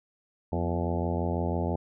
harmonic tone with a mistuned harmonic, 86 Hz, F2, 26 cents flat, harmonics 1 / 2 / 3 / 4 / 5 / 6 / 7 / 8 / 9 / 10, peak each -30 / -33 / -35 / -36 / -37 / -38 / -38 / -39 / -40 / -40 dBFS, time 0.52-1.76 s, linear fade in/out 5 ms, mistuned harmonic 3, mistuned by -72 cents, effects none

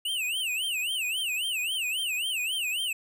square tone with vibrato, 2794 Hz, F7, in tune, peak -28 dBFS, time 0.05-2.93 s, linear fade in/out 5 ms, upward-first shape sine, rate 3.7 Hz, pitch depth 220 cents each way, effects none

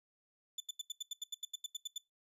30% pulse tone bursts, 3500 Hz, A7, 10 cents flat, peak -35 dBFS, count 14, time 0.58-1.981 s, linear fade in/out 5 ms, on 23 ms, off 83 ms, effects noise-tail reverb RT60 0.2 s tail -20 dB re dry + resampled to 32000 Hz

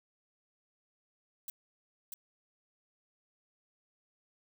violet noise with echo, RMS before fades -41 dBFS, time 1.48-1.5 s, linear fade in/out 2 ms, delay 640 ms, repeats 1, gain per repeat -2 dB, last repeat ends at 2.14 s, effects none

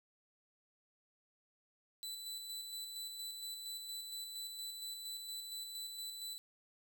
sawtooth tone with tremolo, 3988 Hz, B7, 16 cents sharp, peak -39 dBFS, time 2.03-6.38 s, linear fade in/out 0 ms, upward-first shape square, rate 4.3 Hz, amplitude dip 35%, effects 12-bit

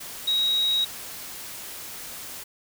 sine tone in noise, 3810 Hz, A#7, 37 cents sharp, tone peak -20 dBFS, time 0.27-0.85 s, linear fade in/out 10 ms, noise white, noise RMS -38 dBFS, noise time 0-2.44 s, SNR +15 dB, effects none

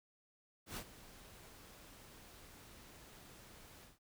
pink noise with ADSR envelope, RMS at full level -43 dBFS, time 0.66-3.99 s, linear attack 110 ms, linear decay 67 ms, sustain -15 dB, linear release 160 ms, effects none

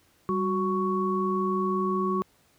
sine tone cluster, 194.7 / 369.3 / 1113 Hz, G3 / F#4 / C#6, -12 / -3 / +7 cents, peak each -28 dBFS, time 0.29-2.22 s, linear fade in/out 0 ms, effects pink hiss -63 dBFS RMS until 2.58 s + high-pass 60 Hz 12 dB/octave

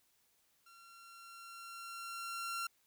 sawtooth tone with level ramp, 1370 Hz, F6, 34 cents flat, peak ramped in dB -55 to -33 dBFS, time 0.66-2.67 s, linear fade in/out 5 ms, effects white hiss -74 dBFS RMS until 2.86 s

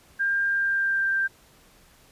sine tone with pitch glide, 1599 to 1577.9 Hz, G6 to G6, +34 to +11 cents, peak -21 dBFS, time 0.19-1.28 s, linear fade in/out 20 ms, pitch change -23 cents, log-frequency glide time 0.47-1.11 s, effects pink hiss -56 dBFS RMS until 2.11 s + resampled to 32000 Hz

